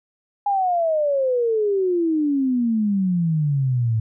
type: exponential sweep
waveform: sine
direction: down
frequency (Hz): 824 to 108.7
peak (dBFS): -17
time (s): 0.46-4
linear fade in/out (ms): 5
effects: none